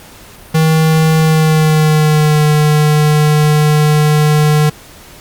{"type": "tone with pitch glide", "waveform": "square", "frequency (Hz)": [158.8, 151.02], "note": ["D#3", "D3"], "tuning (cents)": [36, 49], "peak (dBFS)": -8, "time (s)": [0.54, 4.7], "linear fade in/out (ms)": 10, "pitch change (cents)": -87, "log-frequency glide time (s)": [1.19, 2.44], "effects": ["pink hiss -37 dBFS RMS until 5.2 s", "Opus 48 kbps"]}